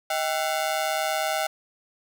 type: ring-modulated tone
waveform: sawtooth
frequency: 708 Hz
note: F5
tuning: 23 cents sharp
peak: -17 dBFS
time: 0.1-1.47 s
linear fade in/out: 5 ms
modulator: 74.3 Hz
effects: none